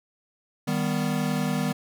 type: chord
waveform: square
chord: Eb augmented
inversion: none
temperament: equal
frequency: 155.56 / 196 / 246.9 Hz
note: Eb3 / G3 / B3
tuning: 0 / 0 / 0 cents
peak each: -29 dBFS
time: 0.67-1.73 s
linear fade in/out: 10 ms
effects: none